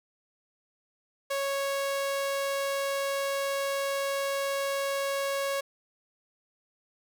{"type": "tone", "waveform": "sawtooth", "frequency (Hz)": 553, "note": "C#5", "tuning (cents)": -4, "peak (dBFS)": -24, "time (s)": [1.3, 5.61], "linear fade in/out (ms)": 10, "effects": []}